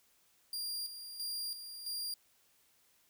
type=tone with tremolo; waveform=sawtooth; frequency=4787 Hz; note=D8; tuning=32 cents sharp; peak=-34 dBFS; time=0.53-2.14 s; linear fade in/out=2 ms; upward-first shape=square; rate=1.5 Hz; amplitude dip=60%; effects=white hiss -70 dBFS RMS until 3.09 s